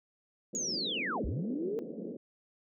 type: band-pass noise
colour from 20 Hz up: pink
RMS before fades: -41 dBFS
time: 0.53-2.17 s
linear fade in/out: 5 ms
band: 180 to 510 Hz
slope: 48 dB/octave
type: linear two-way sweep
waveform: sine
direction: down then up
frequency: 6860 to 47 to 465 Hz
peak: -32 dBFS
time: 0.55-1.79 s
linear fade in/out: 0 ms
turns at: 1.25 s
effects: none